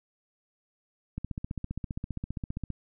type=click train; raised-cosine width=5 ms; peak=-21 dBFS; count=24; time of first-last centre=1.18-2.703 s; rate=15.1 Hz; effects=none